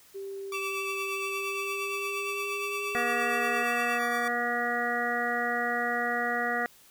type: tone with pitch glide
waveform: sine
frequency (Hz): 392 to 413.4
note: G4 to G#4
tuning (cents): 0 to -8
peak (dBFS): -35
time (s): 0.14-3.64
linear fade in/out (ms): 20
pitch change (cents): +92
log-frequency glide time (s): 1.18-3.52
type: tone with tremolo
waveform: sawtooth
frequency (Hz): 1157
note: D6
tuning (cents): -26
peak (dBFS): -29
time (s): 0.52-4.28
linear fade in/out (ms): 2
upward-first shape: triangle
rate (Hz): 8.6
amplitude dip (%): 55
type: tone with vibrato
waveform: triangle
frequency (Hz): 2653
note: E7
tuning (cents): +10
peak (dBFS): -32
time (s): 0.53-3.99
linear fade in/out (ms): 20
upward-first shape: triangle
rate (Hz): 11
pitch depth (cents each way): 26
type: harmonic tone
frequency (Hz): 240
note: B3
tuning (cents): -49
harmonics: 1 / 2 / 3 / 5 / 6 / 7 / 8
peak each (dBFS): -37 / -35 / -32 / -37 / -35 / -37 / -31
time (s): 2.95-6.66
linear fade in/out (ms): 0
effects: white hiss -57 dBFS RMS until 6.9 s